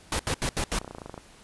pink noise bursts, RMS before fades -27 dBFS, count 5, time 0.12-0.789 s, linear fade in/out 2 ms, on 73 ms, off 76 ms
clicks, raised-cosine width 1 ms, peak -24 dBFS, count 12, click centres 0.763 / 0.815 / 0.846 / 0.878 / 0.91 / 0.949 / 0.984 / 1.018 / 1.06 / 1.096 / 1.142 / 1.178 s
effects pink hiss -53 dBFS RMS until 1.43 s + resampled to 24000 Hz

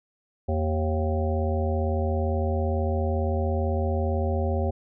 harmonic tone with a mistuned harmonic, 77.78 Hz, D#2, in tune, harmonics 1 / 3 / 5 / 7 / 9 / 10, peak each -24 / -32 / -32 / -31 / -35 / -37 dBFS, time 0.48-4.71 s, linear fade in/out 10 ms, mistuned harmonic 1, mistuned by +110 cents, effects none

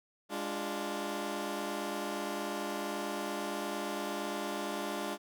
15% pulse chord, D diminished, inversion second, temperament equal with one note detuned, 205.4 / 293.7 / 349.2 Hz, Ab3 / D4 / F4, -19 / 0 / 0 cents, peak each -33 dBFS, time 0.29-5.18 s, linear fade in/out 50 ms, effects none

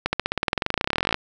accelerating click train, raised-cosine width 0.3 ms, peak -5 dBFS, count 30, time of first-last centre 0.06-1.144 s, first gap 70 ms, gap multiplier 0.95, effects none

